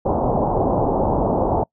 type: low-pass noise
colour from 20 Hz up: white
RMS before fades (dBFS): -19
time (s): 0.05-1.64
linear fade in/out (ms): 10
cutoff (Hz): 890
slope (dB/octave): 48
effects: noise-tail reverb RT60 0.1 s tail -26 dB re dry